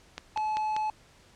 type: click train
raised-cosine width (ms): 0.2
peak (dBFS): -18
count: 4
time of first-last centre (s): 0.18-0.765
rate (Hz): 5.13
type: tone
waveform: triangle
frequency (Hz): 860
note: A5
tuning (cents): -40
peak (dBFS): -25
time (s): 0.36-0.9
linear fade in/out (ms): 2
effects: pink hiss -58 dBFS RMS until 1.35 s + low-pass 8000 Hz 12 dB/octave